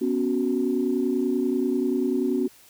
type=chord; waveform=sine; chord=B suspended second; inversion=none; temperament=equal; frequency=246.9 / 277.2 / 370 Hz; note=B3 / C#4 / F#4; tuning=0 / 0 / 0 cents; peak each=-25 dBFS; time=0.01-2.48 s; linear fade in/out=10 ms; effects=tanh soft clip ceiling -12 dBFS + white hiss -53 dBFS RMS until 2.69 s